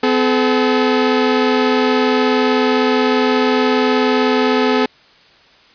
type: tone pair together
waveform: sawtooth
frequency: 254.7 / 430 Hz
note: C4 / A4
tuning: -46 / -40 cents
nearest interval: major sixth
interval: 906 cents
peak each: -11 dBFS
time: 0.03-4.86 s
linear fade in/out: 5 ms
effects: white hiss -48 dBFS RMS until 5.74 s + resampled to 11025 Hz